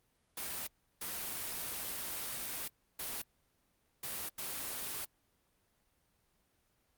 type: noise bursts at uneven times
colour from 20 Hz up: white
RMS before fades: -40 dBFS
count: 5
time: 0.37-0.67 / 1.01-2.68 / 2.99-3.22 / 4.03-4.29 / 4.38-5.05 s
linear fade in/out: 5 ms
effects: pink hiss -75 dBFS RMS until 6.97 s + Opus 32 kbps

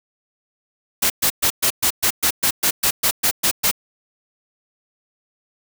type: noise bursts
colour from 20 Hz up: white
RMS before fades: -17 dBFS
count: 14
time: 1.02-3.714 s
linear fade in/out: 10 ms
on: 81 ms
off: 120 ms
effects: none

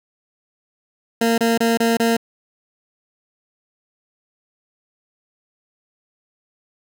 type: tone bursts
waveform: 20% pulse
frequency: 230 Hz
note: A#3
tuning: 23 cents flat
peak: -10 dBFS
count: 5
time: 1.21-2.168 s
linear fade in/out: 5 ms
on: 170 ms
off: 27 ms
effects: none

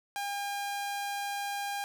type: tone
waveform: sawtooth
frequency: 806 Hz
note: G5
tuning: 48 cents sharp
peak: -29 dBFS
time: 0.16-1.84 s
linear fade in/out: 0 ms
effects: none

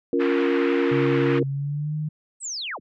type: chord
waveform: sine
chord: Bb minor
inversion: first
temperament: just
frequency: 279.7 / 349.6 / 466.2 Hz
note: Db4 / F4 / Bb4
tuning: +16 / +2 / 0 cents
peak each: -23 dBFS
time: 0.13-1.43 s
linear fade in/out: 2 ms
type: band-pass noise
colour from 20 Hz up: white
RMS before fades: -32 dBFS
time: 0.19-1.4 s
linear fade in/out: 20 ms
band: 860 to 2300 Hz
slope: 24 dB/octave
type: tone with pitch glide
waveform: sine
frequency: 136.2 to 152.88 Hz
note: C#3 to D#3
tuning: -30 to -30 cents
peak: -24 dBFS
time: 0.91-2.09 s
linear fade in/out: 10 ms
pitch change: +200 cents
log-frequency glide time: 1.45-1.95 s
type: linear sweep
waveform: sine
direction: down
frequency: 8360 to 43.23 Hz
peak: -28 dBFS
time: 2.4-2.8 s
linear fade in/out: 50 ms
effects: none

